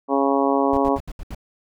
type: harmonic tone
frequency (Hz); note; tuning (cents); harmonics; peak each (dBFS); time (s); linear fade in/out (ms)
138.1; C#3; -6; 2 / 3 / 4 / 5 / 6 / 7 / 8; -21 / -23 / -24 / -25 / -26 / -26 / -27; 0.08-0.99; 50
type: noise bursts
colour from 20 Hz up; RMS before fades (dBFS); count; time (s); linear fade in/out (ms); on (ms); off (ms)
brown; -31; 6; 0.73-1.348; 2; 43; 72
effects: none